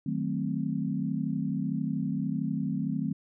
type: chord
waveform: sine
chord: D# diminished seventh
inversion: none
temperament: equal with one note detuned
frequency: 155.56 / 186.93 / 220 / 261.6 Hz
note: D#3 / F#3 / A3 / C4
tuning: 0 / +18 / 0 / 0 cents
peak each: -33 dBFS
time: 0.06-3.13 s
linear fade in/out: 5 ms
effects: none